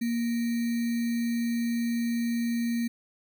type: tone with sample-and-hold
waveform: sine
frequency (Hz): 234.5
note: A#3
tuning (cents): +11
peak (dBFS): -25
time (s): 0.01-2.88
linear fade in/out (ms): 10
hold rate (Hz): 2100
effects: none